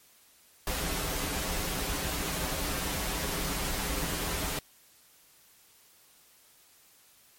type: noise with comb filter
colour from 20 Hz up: pink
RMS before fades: -32 dBFS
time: 0.67-4.59 s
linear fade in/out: 2 ms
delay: 8.6 ms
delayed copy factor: -0.7
effects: white hiss -60 dBFS RMS until 7.38 s + MP3 64 kbps